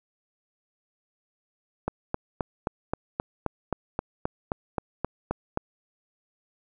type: click train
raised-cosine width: 1 ms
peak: -12 dBFS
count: 15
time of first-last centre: 1.88-5.574 s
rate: 3.79 Hz
effects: none